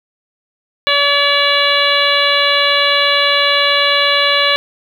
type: harmonic tone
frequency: 571 Hz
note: D5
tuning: 49 cents flat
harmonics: 1 / 2 / 3 / 4 / 5 / 6 / 7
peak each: -18 / -18 / -18 / -18 / -18 / -18 / -18 dBFS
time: 0.87-4.56 s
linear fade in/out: 0 ms
effects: 7-bit